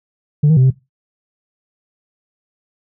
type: tone with pitch steps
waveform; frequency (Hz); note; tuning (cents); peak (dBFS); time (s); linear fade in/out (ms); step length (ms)
sine; 147.6 / 158.8 / 129.1 / 131.5; D3 / D#3 / C3 / C3; +9 / +36 / -23 / +9; -5; 0.43-0.706; 10; 69
effects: noise-tail reverb RT60 0.2 s tail -18 dB re dry + tanh soft clip ceiling -6 dBFS